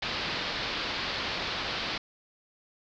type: low-pass noise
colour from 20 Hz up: white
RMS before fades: -33 dBFS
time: 0.02-1.98 s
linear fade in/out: 5 ms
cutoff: 4700 Hz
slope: 48 dB/octave
effects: none